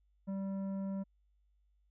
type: tone with tanh clipping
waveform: triangle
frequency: 194.4 Hz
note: G3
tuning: 14 cents flat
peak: -37 dBFS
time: 0.27-1.04 s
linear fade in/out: 20 ms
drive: 14 dB
effects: added 50 Hz sine -69 dBFS peak until 1.9 s